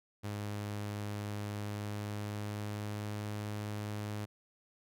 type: tone with pitch glide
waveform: sawtooth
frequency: 103.5 to 104.76 Hz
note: G#2 to G#2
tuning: -5 to +16 cents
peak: -33 dBFS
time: 0.23-4.26 s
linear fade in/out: 20 ms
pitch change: +21 cents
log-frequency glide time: 1.52-3.3 s
effects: none